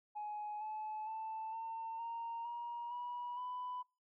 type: tone with pitch steps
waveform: sine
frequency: 840 / 860.6 / 881.8 / 903.4 / 925.6 / 948.3 / 971.6 / 995.5 Hz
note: G#5 / A5 / A5 / A5 / A#5 / A#5 / B5 / B5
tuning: +19 / -39 / +4 / +45 / -13 / +29 / -29 / +14 cents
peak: -39 dBFS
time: 0.15-3.83 s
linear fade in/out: 20 ms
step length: 460 ms
effects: noise-tail reverb RT60 0.3 s tail -26 dB re dry + tanh soft clip ceiling -37 dBFS